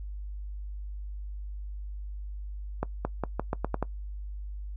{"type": "accelerating click train", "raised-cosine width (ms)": 1, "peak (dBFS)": -14, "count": 8, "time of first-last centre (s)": [2.83, 3.826], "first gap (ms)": 220, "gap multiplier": 0.85, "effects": ["noise-tail reverb RT60 0.1 s tail -21 dB re dry", "added 50 Hz sine -35 dBFS peak until 4.76 s"]}